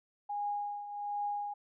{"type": "tone with tremolo", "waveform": "sine", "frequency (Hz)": 821, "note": "G#5", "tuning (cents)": -20, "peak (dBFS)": -31, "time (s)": [0.29, 1.54], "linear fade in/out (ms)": 10, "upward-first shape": "triangle", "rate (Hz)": 1.3, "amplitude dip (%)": 70, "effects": []}